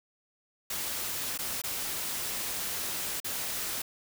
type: noise with dropouts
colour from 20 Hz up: white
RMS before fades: -34 dBFS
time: 0.7-3.82 s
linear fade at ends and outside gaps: 5 ms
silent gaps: 1.377-1.388 / 1.618-1.637 / 3.202-3.244 s
effects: none